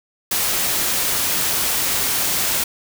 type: noise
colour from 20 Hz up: white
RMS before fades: -20 dBFS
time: 0.31-2.64 s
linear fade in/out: 5 ms
effects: none